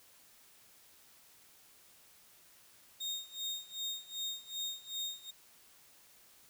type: tone with tremolo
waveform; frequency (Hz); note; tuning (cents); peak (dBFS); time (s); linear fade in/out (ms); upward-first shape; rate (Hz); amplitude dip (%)
35% pulse; 3702; A#7; -13; -33; 3-5.31; 10; sine; 2.6; 90
effects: white hiss -62 dBFS RMS until 6.49 s